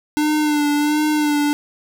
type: tone with vibrato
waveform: square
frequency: 298.2 Hz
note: D4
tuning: 27 cents sharp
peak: -16 dBFS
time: 0.17-1.53 s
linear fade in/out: 0 ms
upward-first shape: sine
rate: 1.4 Hz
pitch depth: 36 cents each way
effects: none